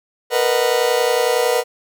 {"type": "chord", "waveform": "40% pulse", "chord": "B major seventh", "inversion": "third", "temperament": "just", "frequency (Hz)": [463, 493.9, 617.4, 740.8], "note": ["A#4", "B4", "D#5", "F#5"], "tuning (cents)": [-12, 0, -14, 2], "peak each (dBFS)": [-19, -17, -23, -23], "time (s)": [0.3, 1.64], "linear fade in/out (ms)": 50, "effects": []}